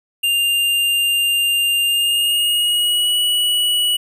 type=tone with pitch glide; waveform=square; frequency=2800 to 2934 Hz; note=F7 to F#7; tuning=+4 to -15 cents; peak=-15 dBFS; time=0.23-3.97 s; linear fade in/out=10 ms; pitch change=+81 cents; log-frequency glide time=1.85-3.17 s; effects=none